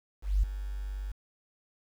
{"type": "tone with ADSR envelope", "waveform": "sine", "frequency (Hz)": 49, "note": "G1", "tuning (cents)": 0, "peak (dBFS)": -19, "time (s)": [0.22, 1.12], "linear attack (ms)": 210, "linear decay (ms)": 8, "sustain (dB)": -14, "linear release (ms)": 6, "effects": ["tanh soft clip ceiling -16 dBFS", "9-bit"]}